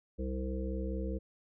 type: harmonic tone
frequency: 64.8 Hz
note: C2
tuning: 16 cents flat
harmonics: 1 / 3 / 5 / 7 / 8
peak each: -35 / -40 / -42 / -43 / -44 dBFS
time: 0.18-1.19 s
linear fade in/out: 20 ms
effects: none